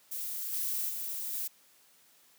violet noise with level steps, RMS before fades -37 / -33 / -37 / -35 dBFS, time 0.11-1.48 s, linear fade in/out 10 ms, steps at 0.52 / 0.88 / 1.32 s, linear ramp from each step 20 ms, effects white hiss -63 dBFS RMS until 2.38 s + high-pass 150 Hz 12 dB/octave

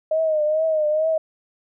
sine tone with vibrato, 622.3 Hz, D#5, in tune, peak -17 dBFS, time 0.11-1.18 s, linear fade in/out 5 ms, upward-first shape triangle, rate 2.3 Hz, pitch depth 71 cents each way, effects none

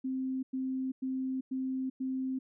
sine tone bursts, 261.6 Hz, C4, in tune, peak -31 dBFS, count 5, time 0.04-2.39 s, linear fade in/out 10 ms, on 390 ms, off 100 ms, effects none

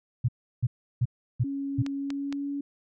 sine tone bursts, 121.5 Hz, B2, 28 cents flat, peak -20 dBFS, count 5, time 0.24-1.825 s, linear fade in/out 10 ms, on 45 ms, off 340 ms
sine tone with pitch glide, 277.2 to 282.7 Hz, C#4 to C#4, 0 to +34 cents, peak -29 dBFS, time 1.44-2.61 s, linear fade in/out 5 ms, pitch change +34 cents, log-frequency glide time 1.92-2.49 s
clicks, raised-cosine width 0.2 ms, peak -20 dBFS, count 3, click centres 1.864 / 2.104 / 2.326 s
effects none

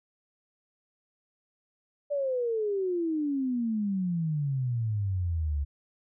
sine exponential sweep, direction down, 587.3 to 69.3 Hz, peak -26 dBFS, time 2.1-5.65 s, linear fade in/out 20 ms, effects none

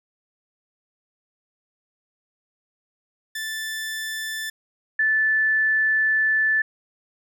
sawtooth / sine tone pair in turn, 1760 / 1750 Hz, A6 / A6, 0 / -10 cents, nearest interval unison, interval 10 cents, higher first, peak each -24 / -17 dBFS, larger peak second, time 3.35-4.5 / 4.99-6.62 s, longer second, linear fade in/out 5 ms, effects none

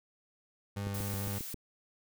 30% pulse tone with vibrato, 100 Hz, G2, 35 cents sharp, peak -32 dBFS, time 0.76-1.39 s, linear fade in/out 10 ms, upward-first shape sine, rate 4.4 Hz, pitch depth 10 cents each way
click train, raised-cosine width 3 ms, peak -28 dBFS, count 6, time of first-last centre 0.87-1.543 s, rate 7.43 Hz
blue noise, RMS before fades -42 dBFS, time 0.94-1.54 s, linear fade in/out 5 ms
effects none

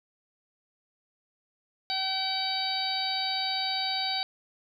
harmonic tone, 765 Hz, G5, 42 cents flat, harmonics 1 / 2 / 3 / 4 / 5 / 6, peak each -33 / -41 / -38 / -39 / -33 / -31 dBFS, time 1.9-4.23 s, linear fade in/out 0 ms, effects 10-bit

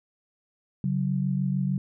sine tone pair together, 140 / 186.63 Hz, C#3 / F#3, +18 / +15 cents, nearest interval perfect fourth, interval 497 cents, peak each -26 dBFS, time 0.84-1.78 s, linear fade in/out 2 ms, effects none

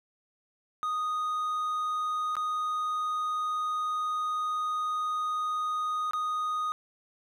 triangle tone with dropouts, 1241 Hz, D#6, 5 cents flat, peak -26 dBFS, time 0.83-6.72 s, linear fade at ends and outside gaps 0 ms, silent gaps 2.354-2.367 / 6.11-6.134 s, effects none

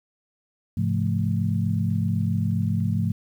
sine tone cluster, 104.2 / 132 / 172.3 / 216.8 Hz, G#2 / C3 / F3 / A3, +6 / +16 / -23 / -25 cents, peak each -24 / -29 / -26 / -28 dBFS, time 0.77-3.12 s, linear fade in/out 5 ms, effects 9-bit

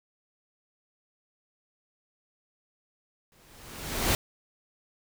pink noise with exponential growth, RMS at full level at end -23 dBFS, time 3.32-4.15 s, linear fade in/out 1 ms, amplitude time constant 180 ms, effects none

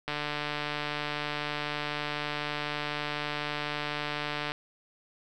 click train, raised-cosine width 0.3 ms, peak -16 dBFS, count 658, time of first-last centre 0.08-4.519 s, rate 148 Hz, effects none

